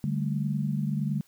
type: chord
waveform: sine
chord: D suspended fourth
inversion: none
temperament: equal with one note detuned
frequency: 146.83 / 196 / 217.3 Hz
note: D3 / G3 / A3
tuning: 0 / 0 / -21 cents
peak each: -28 / -31 / -32 dBFS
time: 0.04-1.21 s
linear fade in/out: 0 ms
effects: white hiss -63 dBFS RMS until 1.27 s